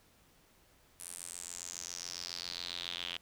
square tone with band-pass filter sweep, 43.65 Hz, F1, in tune, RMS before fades -43 dBFS, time 1-3.17 s, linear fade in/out 0 ms, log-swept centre 10000 to 3100 Hz, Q 4.9, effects pink hiss -66 dBFS RMS until 3.21 s

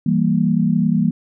sine chord, E diminished, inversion none, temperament equal, 164.81 / 196 / 233.1 Hz, E3 / G3 / Bb3, 0 / 0 / 0 cents, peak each -18 dBFS, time 0.06-1.11 s, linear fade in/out 5 ms, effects none

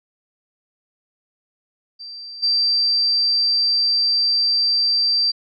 sine tone with level steps, 4691 Hz, D8, 3 cents flat, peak -32 / -15 dBFS, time 1.99-5.32 s, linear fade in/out 20 ms, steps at 2.42 s, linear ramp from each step 20 ms, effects none

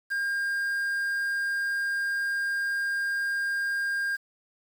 triangle tone with quantisation, 1607 Hz, G6, 43 cents sharp, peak -24 dBFS, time 0.1-4.17 s, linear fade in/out 20 ms, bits 8, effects none

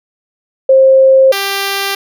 sine / 5% pulse tone pair in turn, 531 / 394.8 Hz, C5 / G4, +25 / +12 cents, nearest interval perfect fourth, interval 513 cents, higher first, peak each -3 dBFS, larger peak neither, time 0.69-1.32 / 1.32-1.95 s, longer neither, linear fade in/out 5 ms, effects none

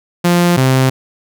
sawtooth tone pair in turn, 174.61 / 131.07 Hz, F3 / C3, 0 / +3 cents, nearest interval perfect fourth, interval 497 cents, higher first, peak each -5 dBFS, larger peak neither, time 0.24-0.57 / 0.57-0.9 s, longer neither, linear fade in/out 10 ms, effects none

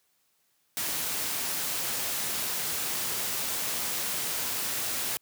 white noise, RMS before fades -31 dBFS, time 0.77-5.17 s, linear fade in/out 0 ms, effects white hiss -71 dBFS RMS until 5.21 s + high-pass 80 Hz 12 dB/octave

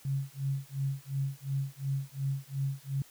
sine tone with tremolo, 137 Hz, C#3, 20 cents flat, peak -27 dBFS, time 0.05-3.02 s, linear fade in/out 2 ms, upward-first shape sine, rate 2.8 Hz, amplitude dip 100%, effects white hiss -57 dBFS RMS until 3.1 s

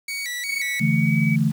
sawtooth tone with vibrato, 2093 Hz, C7, in tune, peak -23 dBFS, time 0.08-0.8 s, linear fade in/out 5 ms, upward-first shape square, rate 2.8 Hz, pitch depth 120 cents each way
sine tone with pitch glide, 2217 to 2277 Hz, C#7 to C#7, 0 to +46 cents, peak -25 dBFS, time 0.49-1.36 s, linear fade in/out 5 ms, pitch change +46 cents, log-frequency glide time 0.78-1.17 s
sine chord, D suspended second, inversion none, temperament equal with one note detuned, 143.81 / 164.81 / 220 Hz, D3 / E3 / A3, -36 / 0 / 0 cents, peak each -21 dBFS, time 0.8-1.52 s, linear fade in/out 20 ms
effects 7-bit

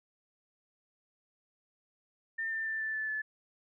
sine tone with pitch steps, 1804 / 1789.5 / 1775.1 / 1760.8 / 1746.6 / 1732.5 Hz, A6 / A6 / A6 / A6 / A6 / A6, +43 / +29 / +15 / +1 / -13 / -27 cents, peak -32 dBFS, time 2.38-3.22 s, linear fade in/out 10 ms, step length 140 ms, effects none

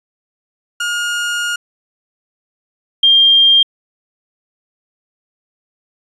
30% pulse / sine tone pair in turn, 1425 / 3199 Hz, F6 / G7, +34 / +34 cents, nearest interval octave + major second, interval 1400 cents, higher second, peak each -14 / -6 dBFS, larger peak second, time 0.8-1.56 / 3.03-3.63 s, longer first, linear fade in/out 5 ms, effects resampled to 24000 Hz + 8-bit

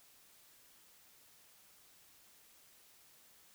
silence, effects white hiss -64 dBFS RMS until 3.54 s

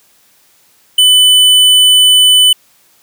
sine tone with hard clipping, 3000 Hz, F#7, 23 cents sharp, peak -5 dBFS, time 0.98-2.53 s, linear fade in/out 5 ms, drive 14 dB, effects white hiss -50 dBFS RMS until 3.02 s + high-pass 80 Hz 12 dB/octave

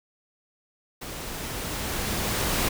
pink noise with level ramp, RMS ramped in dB -37 to -24 dBFS, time 1.01-2.69 s, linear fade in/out 10 ms, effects none

